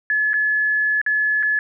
sine tone with dropouts, 1712 Hz, A6, 48 cents flat, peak -16 dBFS, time 0.1-1.59 s, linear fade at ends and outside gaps 1 ms, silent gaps 0.333-0.34 / 1.015-1.063 / 1.427-1.431 s, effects none

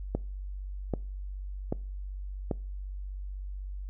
click train, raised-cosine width 2 ms, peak -15 dBFS, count 4, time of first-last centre 0.15-2.512 s, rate 1.27 Hz, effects noise-tail reverb RT60 0.4 s tail -24 dB re dry + added 48 Hz sine -35 dBFS peak until 3.89 s

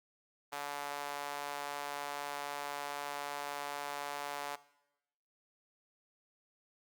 sawtooth tone with high-pass filter, 143.9 Hz, D3, 35 cents flat, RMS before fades -41 dBFS, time 0.52-4.56 s, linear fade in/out 10 ms, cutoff 800 Hz, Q 1.6, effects noise-tail reverb RT60 0.9 s tail -19 dB re dry + Opus 32 kbps

